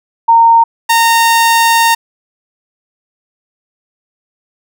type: tone pair in turn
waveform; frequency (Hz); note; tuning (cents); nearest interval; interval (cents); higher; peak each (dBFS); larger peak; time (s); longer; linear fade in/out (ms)
sine / sawtooth; 920 / 920; A#5 / A#5; -23 / -23; unison; 0; neither; -3; neither; 0.28-0.64 / 0.89-1.95; second; 10
effects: none

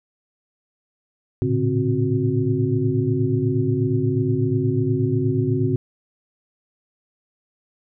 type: tone cluster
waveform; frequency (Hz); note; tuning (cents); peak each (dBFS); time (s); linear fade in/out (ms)
sine; 110.4 / 118.7 / 141.6 / 264.5 / 367; A2 / A#2 / C#3 / C4 / F#4; +6 / +32 / +37 / +19 / -14; -24; 1.42-5.76; 0
effects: none

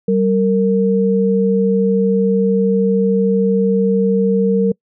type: tone pair together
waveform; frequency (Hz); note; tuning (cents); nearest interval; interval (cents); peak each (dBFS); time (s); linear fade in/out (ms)
sine; 193.1 / 460; G3 / A#4; -26 / -23; octave + minor third; 1503; -14; 0.08-4.72; 5
effects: noise-tail reverb RT60 0.1 s tail -26 dB re dry

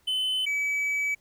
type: tone pair in turn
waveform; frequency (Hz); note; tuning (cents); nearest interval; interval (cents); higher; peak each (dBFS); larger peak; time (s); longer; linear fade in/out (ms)
triangle; 3037 / 2288; F#7 / D7; +44 / -46; perfect fourth; 490; first; -23; neither; 0.07-0.46 / 0.46-1.15; second; 10
effects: pink hiss -65 dBFS RMS until 1.2 s

